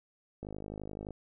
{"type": "click train", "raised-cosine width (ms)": 2, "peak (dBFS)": -28, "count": 36, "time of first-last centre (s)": [0.43, 1.107], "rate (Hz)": 51.7, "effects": []}